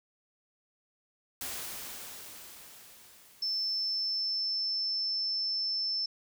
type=noise with exponential decay; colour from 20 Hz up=white; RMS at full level=-37 dBFS; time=1.41-5.09 s; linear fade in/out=2 ms; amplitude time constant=800 ms
type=tone; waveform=sine; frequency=5300 Hz; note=E8; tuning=9 cents sharp; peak=-29 dBFS; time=3.42-6.06 s; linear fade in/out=5 ms
effects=none